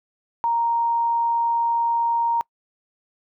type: tone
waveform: sine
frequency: 932.3 Hz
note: A#5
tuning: in tune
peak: -18 dBFS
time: 0.44-2.41 s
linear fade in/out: 0 ms
effects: noise-tail reverb RT60 0.1 s tail -25 dB re dry